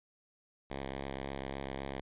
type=tone with vibrato; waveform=5% pulse; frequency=67.9 Hz; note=C#2; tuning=35 cents flat; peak=-27 dBFS; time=0.7-2.01 s; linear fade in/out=5 ms; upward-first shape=square; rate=3.7 Hz; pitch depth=20 cents each way; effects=resampled to 8000 Hz